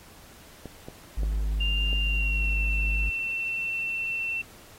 clicks, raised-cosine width 2 ms, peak -25 dBFS, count 4, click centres 0.657 / 0.885 / 1.233 / 1.93 s
triangle tone, 51.9 Hz, G#1, in tune, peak -22 dBFS, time 1.17-3.1 s, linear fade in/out 10 ms
sine tone with pitch glide, 2794 to 2694 Hz, F7 to E7, 0 to +37 cents, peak -27 dBFS, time 1.6-4.42 s, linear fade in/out 10 ms, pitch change -63 cents, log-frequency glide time 2-2.63 s
effects pink hiss -51 dBFS RMS until 4.78 s + AAC 48 kbps

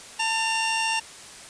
sawtooth tone pair together, 894 / 2775 Hz, A5 / F7, +27 / -12 cents, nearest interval octave + minor sixth, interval 1961 cents, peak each -22 dBFS, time 0.19-1 s, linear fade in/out 10 ms, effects white hiss -43 dBFS RMS until 1.49 s + resampled to 22050 Hz

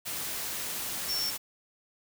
sine tone in noise, 5440 Hz, F8, 46 cents flat, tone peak -29 dBFS, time 1.08-1.31 s, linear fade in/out 20 ms, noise white, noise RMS -35 dBFS, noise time 0.05-1.38 s, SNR +3 dB, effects none

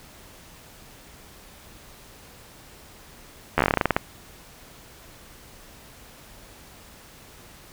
slowing click train, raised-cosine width 0.5 ms, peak -3 dBFS, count 14, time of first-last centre 3.58-3.965 s, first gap 12 ms, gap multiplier 1.14, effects pink hiss -48 dBFS RMS until 7.72 s

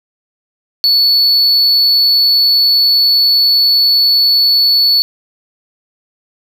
triangle tone, 4435 Hz, C#8, in tune, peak -6 dBFS, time 0.84-5.02 s, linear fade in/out 0 ms, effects none

